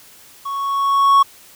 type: tone with level ramp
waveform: triangle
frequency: 1108.7 Hz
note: C#6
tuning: in tune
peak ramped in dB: -21 to -5 dBFS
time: 0.45-1.23 s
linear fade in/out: 10 ms
effects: white hiss -45 dBFS RMS until 1.55 s